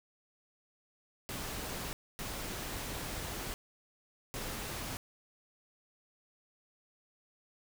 pink noise bursts at uneven times, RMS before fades -40 dBFS, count 3, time 1.29-1.93 / 2.19-3.54 / 4.34-4.97 s, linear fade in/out 0 ms, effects none

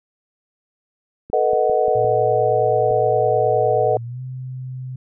clicks, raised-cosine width 3 ms, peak -23 dBFS, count 6, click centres 1.3 / 1.533 / 1.697 / 1.882 / 2.046 / 2.91 s
sine chord, B dominant seventh, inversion third, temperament equal with one note detuned, 440 / 489.6 / 622.3 / 740 Hz, A4 / B4 / D#5 / F#5, 0 / -15 / 0 / 0 cents, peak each -20 dBFS, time 1.33-3.97 s, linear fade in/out 2 ms
sine tone with pitch glide, 116.54 to 128.56 Hz, A#2 to C3, 0 to -30 cents, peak -27 dBFS, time 1.95-4.96 s, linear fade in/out 5 ms, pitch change +170 cents, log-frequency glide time 4.03-4.21 s
effects none

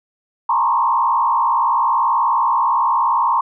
sine tone with frequency modulation, 1000 Hz, B5, 21 cents sharp, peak -13 dBFS, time 0.49-3.41 s, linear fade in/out 5 ms, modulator 60.4 Hz, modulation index 1.9, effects none

